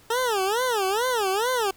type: tone with vibrato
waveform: 20% pulse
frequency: 440 Hz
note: A4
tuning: in tune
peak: -17 dBFS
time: 0.1-1.71 s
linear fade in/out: 5 ms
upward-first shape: sine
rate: 2.3 Hz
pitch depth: 270 cents each way
effects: pink hiss -54 dBFS RMS until 1.76 s